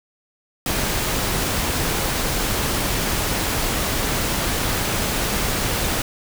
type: noise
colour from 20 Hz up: pink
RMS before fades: -22 dBFS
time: 0.66-6.02 s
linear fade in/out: 2 ms
effects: none